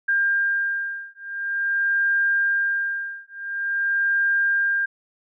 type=beating tone pair; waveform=sine; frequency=1600 / 1600.47 Hz; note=G6 / G6; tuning=+35 / +36 cents; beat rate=0.47 Hz; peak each=-23 dBFS; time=0.08-4.86 s; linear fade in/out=10 ms; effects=none